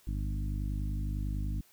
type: harmonic tone with a mistuned harmonic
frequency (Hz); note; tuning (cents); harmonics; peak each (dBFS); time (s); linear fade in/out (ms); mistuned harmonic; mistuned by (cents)
50.9; G#1; -34; 1 / 2 / 3 / 4 / 5 / 6; -32 / -38 / -42 / -44 / -46 / -48; 0.07-1.61; 5; 1; +55
effects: white hiss -63 dBFS RMS until 1.72 s